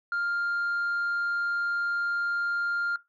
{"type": "tone", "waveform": "sine", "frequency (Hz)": 1400, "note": "F6", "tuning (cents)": 4, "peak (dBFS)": -24, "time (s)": [0.12, 2.96], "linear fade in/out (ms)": 2, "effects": ["noise-tail reverb RT60 0.2 s tail -19 dB re dry", "tanh soft clip ceiling -24 dBFS"]}